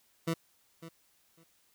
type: tone with echo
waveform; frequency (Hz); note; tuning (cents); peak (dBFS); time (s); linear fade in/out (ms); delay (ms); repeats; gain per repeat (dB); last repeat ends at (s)
20% pulse; 164.81; E3; 0; -24; 0.27-0.34; 10; 550; 2; -15; 1.44
effects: white hiss -69 dBFS RMS until 1.74 s